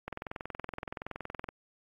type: click train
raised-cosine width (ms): 0.5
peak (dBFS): -22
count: 31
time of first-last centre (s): 0.08-1.488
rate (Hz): 21.3
effects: AAC 48 kbps